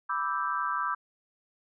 sine chord, E minor seventh, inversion second, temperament equal, 987.8 / 1174.7 / 1318.5 / 1568 Hz, B5 / D6 / E6 / G6, 0 / 0 / 0 / 0 cents, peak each -34 / -31 / -33 / -35 dBFS, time 0.09-0.95 s, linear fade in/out 10 ms, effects none

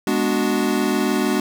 square chord, G# half-diminished seventh, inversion none, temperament equal, 207.7 / 246.9 / 293.7 / 370 Hz, G#3 / B3 / D4 / F#4, 0 / 0 / 0 / 0 cents, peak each -24 dBFS, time 0.07-1.4 s, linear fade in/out 2 ms, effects none

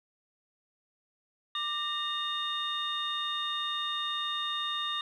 sine tone cluster, 1185 / 1841 / 2838 / 3669 Hz, D6 / A#6 / F7 / A#7, +15 / -22 / +27 / -28 cents, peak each -35 / -40 / -40 / -32 dBFS, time 1.55-5.01 s, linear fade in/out 2 ms, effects tanh soft clip ceiling -22 dBFS + 11-bit

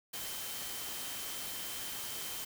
sine tone in noise, 3112 Hz, G7, 13 cents flat, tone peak -49 dBFS, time 0.13-2.45 s, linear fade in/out 10 ms, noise white, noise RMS -41 dBFS, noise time 0.13-2.45 s, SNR -11 dB, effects none

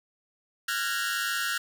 sawtooth tone cluster, 1380 / 1482 / 1646 / 1856 Hz, F6 / F#6 / G#6 / A#6, -21 / +2 / -16 / -8 cents, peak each -28 / -29 / -30 / -32 dBFS, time 0.68-1.58 s, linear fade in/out 5 ms, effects none

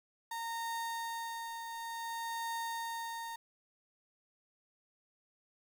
35% pulse tone with tremolo, 921 Hz, A#5, 21 cents flat, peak -34 dBFS, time 0.31-3.36 s, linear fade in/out 5 ms, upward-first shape triangle, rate 0.56 Hz, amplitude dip 50%, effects 10-bit

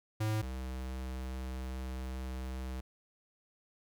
square tone pair in turn, 108.4 / 64.46 Hz, A2 / C2, -25 / -25 cents, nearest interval major sixth, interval 900 cents, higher first, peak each -31 / -38 dBFS, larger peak first, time 0.2-0.42 / 0.42-2.81 s, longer second, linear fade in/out 10 ms, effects none

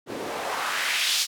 white noise with band-pass filter sweep, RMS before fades -27 dBFS, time 0.06-1.27 s, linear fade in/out 50 ms, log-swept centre 300 to 4900 Hz, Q 1.5, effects none

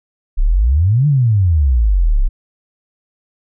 sine exponential two-way sweep, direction up then down, 30.01 to 151.8 to 30.01 Hz, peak -9 dBFS, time 0.37-2.29 s, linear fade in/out 20 ms, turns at 1.07 s, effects none

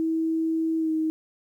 sine tone with pitch glide, 323.3 to 316.1 Hz, E4 to D#4, -34 to +27 cents, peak -22 dBFS, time 0-1.1 s, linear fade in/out 0 ms, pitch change -39 cents, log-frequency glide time 0.78-0.91 s, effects 10-bit

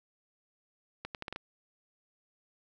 accelerating click train, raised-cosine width 0.3 ms, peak -22 dBFS, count 6, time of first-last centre 1.05-1.361 s, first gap 98 ms, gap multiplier 0.77, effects none

